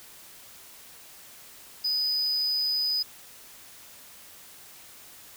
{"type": "tone", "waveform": "triangle", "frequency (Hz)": 4986, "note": "D#8", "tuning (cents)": 3, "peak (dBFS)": -23, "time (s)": [1.84, 3.03], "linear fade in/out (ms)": 10, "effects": ["white hiss -49 dBFS RMS until 5.36 s"]}